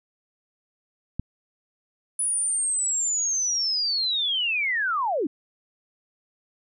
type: click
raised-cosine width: 5 ms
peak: -15 dBFS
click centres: 1.196 s
type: linear sweep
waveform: sine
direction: down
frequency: 9956 to 250.3 Hz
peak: -22 dBFS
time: 2.19-5.27 s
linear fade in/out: 5 ms
effects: none